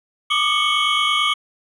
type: tone cluster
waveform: triangle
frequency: 1170 / 1219 / 2214 / 3044 / 3294 Hz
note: D6 / D#6 / C#7 / F#7 / G#7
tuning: -7 / -36 / -3 / +48 / -15 cents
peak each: -21 dBFS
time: 0.3-1.34 s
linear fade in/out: 10 ms
effects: resampled to 32000 Hz